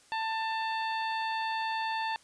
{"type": "harmonic tone", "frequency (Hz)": 890, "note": "A5", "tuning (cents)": 20, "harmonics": [1, 2, 3, 4, 5], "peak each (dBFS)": [-31, -37, -41, -43, -45], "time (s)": [0.12, 2.16], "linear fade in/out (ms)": 0, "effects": ["white hiss -60 dBFS RMS until 2.23 s", "resampled to 22050 Hz"]}